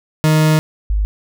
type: tone pair in turn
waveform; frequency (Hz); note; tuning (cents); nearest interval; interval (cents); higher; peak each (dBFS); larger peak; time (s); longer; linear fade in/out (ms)
40% pulse / sine; 155.56 / 51.32; D#3 / G#1; 0 / -20; octave + perfect fifth; 1920; first; -9 / -13; first; 0.24-0.59 / 0.9-1.05; first; 0
effects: none